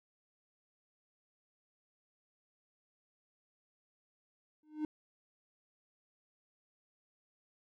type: tone with exponential growth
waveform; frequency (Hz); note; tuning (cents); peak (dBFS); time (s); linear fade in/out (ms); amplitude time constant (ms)
triangle; 305.5; D#4; -32; -28; 4.63-4.85; 2; 46
effects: none